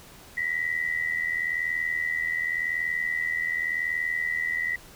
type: tone pair together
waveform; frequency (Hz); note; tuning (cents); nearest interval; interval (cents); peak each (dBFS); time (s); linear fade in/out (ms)
sine; 1918 / 1998.9; A#6 / B6; +49 / +20; minor second; 71; -28; 0.37-4.76; 5
effects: pink hiss -49 dBFS RMS until 4.95 s